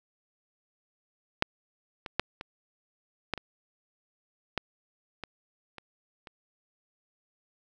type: clicks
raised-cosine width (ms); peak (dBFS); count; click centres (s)
0.3; -6 / -21 / -8 / -22 / -12 / -22 / -12 / -21 / -26 / -28; 10; 1.424 / 2.062 / 2.196 / 2.411 / 3.337 / 3.377 / 4.577 / 5.237 / 5.783 / 6.272
effects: none